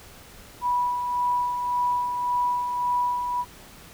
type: tone with tremolo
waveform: sine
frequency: 980 Hz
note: B5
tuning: 14 cents flat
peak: -20 dBFS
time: 0.61-3.45 s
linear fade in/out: 50 ms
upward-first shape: sine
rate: 1.8 Hz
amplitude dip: 45%
effects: pink hiss -47 dBFS RMS until 3.93 s